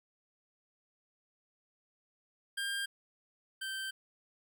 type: tone pair in turn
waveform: 25% pulse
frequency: 1600 / 1558 Hz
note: G6 / G6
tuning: +35 / -11 cents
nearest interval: unison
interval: 46 cents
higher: first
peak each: -30 / -33 dBFS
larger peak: first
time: 2.57-2.86 / 3.61-3.91 s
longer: second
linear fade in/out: 10 ms
effects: none